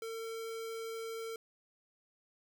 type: tone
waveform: square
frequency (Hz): 452.1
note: A4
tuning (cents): +47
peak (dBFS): -40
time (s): 0.02-1.36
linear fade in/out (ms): 2
effects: none